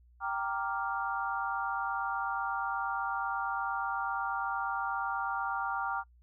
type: chord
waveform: sine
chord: G minor seventh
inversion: none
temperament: equal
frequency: 784 / 932.3 / 1174.7 / 1396.9 Hz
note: G5 / Bb5 / D6 / F6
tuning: 0 / 0 / 0 / 0 cents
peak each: -36 / -37 / -37 / -36 dBFS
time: 0.2-6.04 s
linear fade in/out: 50 ms
effects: noise-tail reverb RT60 0.1 s tail -24 dB re dry + added 60 Hz sine -58 dBFS peak until 6.22 s